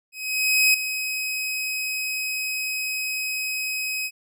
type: tone with ADSR envelope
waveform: sawtooth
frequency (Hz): 2534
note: D#7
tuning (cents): +31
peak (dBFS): -11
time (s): 0.12-4.11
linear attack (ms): 620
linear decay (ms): 6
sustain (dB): -11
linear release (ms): 54
effects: none